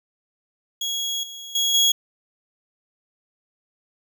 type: tone with level steps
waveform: 30% pulse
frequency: 3322 Hz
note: G#7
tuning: in tune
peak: -21 / -32 / -16 / -12 dBFS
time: 0.81-1.92 s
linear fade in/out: 5 ms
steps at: 1.23 / 1.55 / 1.74 s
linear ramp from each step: 5 ms
effects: none